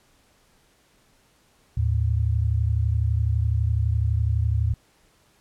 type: tone pair together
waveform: sine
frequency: 77.15 / 109.1 Hz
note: D#2 / A2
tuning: -14 / -14 cents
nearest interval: tritone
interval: 600 cents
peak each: -22 dBFS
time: 1.77-4.74 s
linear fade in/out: 5 ms
effects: pink hiss -61 dBFS RMS until 5.4 s + low-pass 12000 Hz 12 dB/octave